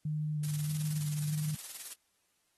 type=tone with vibrato; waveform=sine; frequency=151 Hz; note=D3; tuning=48 cents sharp; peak=-31 dBFS; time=0.05-1.55 s; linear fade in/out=5 ms; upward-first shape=square; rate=1.6 Hz; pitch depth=15 cents each way
type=noise with tremolo; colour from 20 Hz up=blue; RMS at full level=-40 dBFS; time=0.43-1.94 s; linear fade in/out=5 ms; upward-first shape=square; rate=19 Hz; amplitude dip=55%
effects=white hiss -75 dBFS RMS until 2.57 s + AAC 32 kbps

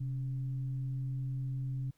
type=tone with frequency modulation; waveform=sine; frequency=130.81 Hz; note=C3; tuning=in tune; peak=-33 dBFS; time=0-1.91 s; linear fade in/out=10 ms; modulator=151 Hz; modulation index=0.24; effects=pink hiss -74 dBFS RMS until 1.97 s

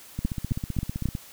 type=two click trains; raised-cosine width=5 ms; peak=-12 / -17 dBFS; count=4 / 16; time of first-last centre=0.25-1.056 / 0.19-1.152 s; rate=3.72 / 15.6 Hz; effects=white hiss -48 dBFS RMS until 1.32 s

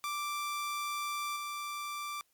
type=tone with level steps; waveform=sawtooth; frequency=1174.7 Hz; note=D6; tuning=in tune; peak=-30 / -33 dBFS; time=0.04-2.21 s; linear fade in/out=0 ms; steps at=1.36 s; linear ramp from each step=5 ms; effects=white hiss -73 dBFS RMS until 2.33 s + MP3 96 kbps

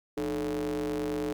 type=ring-modulated tone; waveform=square; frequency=65.41 Hz; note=C2; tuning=in tune; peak=-27 dBFS; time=0.17-1.33 s; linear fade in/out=5 ms; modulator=368 Hz; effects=11-bit

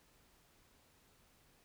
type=silence; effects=pink hiss -69 dBFS RMS until 1.64 s

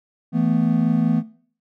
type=chord; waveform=triangle; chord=E suspended fourth; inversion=none; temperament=equal with one note detuned; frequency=164.81 / 221.5 / 246.9 Hz; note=E3 / A3 / B3; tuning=0 / +12 / 0 cents; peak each=-19 dBFS; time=0.32-1.23 s; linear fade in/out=50 ms; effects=noise-tail reverb RT60 0.5 s tail -19 dB re dry

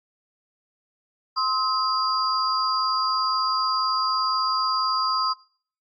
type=tone cluster; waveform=sine; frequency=1047 / 1283 / 4807 Hz; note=C6 / E6 / D8; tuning=+1 / -47 / +39 cents; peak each=-25 dBFS; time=1.36-5.34 s; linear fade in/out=20 ms; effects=noise-tail reverb RT60 0.5 s tail -22 dB re dry + AAC 48 kbps

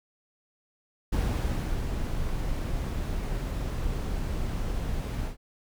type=noise with ADSR envelope; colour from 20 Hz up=brown; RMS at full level=-25 dBFS; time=1.12-5.37 s; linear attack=11 ms; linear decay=720 ms; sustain=-5 dB; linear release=110 ms; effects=none

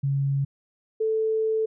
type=tone pair in turn; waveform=sine; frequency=138.59 / 440 Hz; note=C#3 / A4; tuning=0 / 0 cents; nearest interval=octave + minor sixth; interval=2000 cents; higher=second; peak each=-21 dBFS; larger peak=neither; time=0.03-0.45 / 1-1.66 s; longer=second; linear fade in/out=10 ms; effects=none

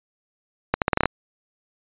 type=accelerating click train; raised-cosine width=0.5 ms; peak=-3 dBFS; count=8; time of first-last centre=0.74-1.057 s; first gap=78 ms; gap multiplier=0.81; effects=resampled to 8000 Hz

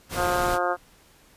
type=noise; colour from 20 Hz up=pink; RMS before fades=-31 dBFS; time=0.09-0.59 s; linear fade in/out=50 ms
type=harmonic tone; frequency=177.6 Hz; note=F3; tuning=29 cents sharp; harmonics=2 / 3 / 4 / 5 / 6 / 7 / 8 / 9; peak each=-31 / -28 / -27 / -33 / -33 / -29 / -32 / -36 dBFS; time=0.15-0.77 s; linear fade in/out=50 ms
effects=pink hiss -56 dBFS RMS until 1.36 s + resampled to 32000 Hz

